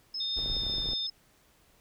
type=tone with tremolo; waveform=sine; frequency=5180 Hz; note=E8; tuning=31 cents flat; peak=-32 dBFS; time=0.14-1.1 s; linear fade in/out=5 ms; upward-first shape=sine; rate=5.4 Hz; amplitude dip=40%
type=tone with pitch glide; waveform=sine; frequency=3632 to 3611 Hz; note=A#7 to A7; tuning=-46 to +44 cents; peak=-31 dBFS; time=0.2-1.07 s; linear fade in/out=5 ms; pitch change=-10 cents; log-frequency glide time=0.53-0.67 s
type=noise; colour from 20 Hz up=brown; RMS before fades=-39 dBFS; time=0.36-0.94 s; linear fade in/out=10 ms
type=clicks; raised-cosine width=2 ms; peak=-29 dBFS; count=12; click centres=0.389 / 0.46 / 0.499 / 0.567 / 0.635 / 0.666 / 0.698 / 0.739 / 0.783 / 0.858 / 0.889 / 0.934 s
effects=pink hiss -64 dBFS RMS until 1.8 s